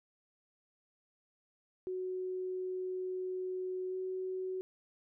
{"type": "tone with pitch glide", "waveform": "sine", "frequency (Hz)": [370, 373.4], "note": ["F#4", "F#4"], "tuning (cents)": [0, 16], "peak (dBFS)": -35, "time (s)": [1.87, 4.61], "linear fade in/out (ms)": 0, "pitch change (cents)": 16, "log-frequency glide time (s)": [3.89, 3.95], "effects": []}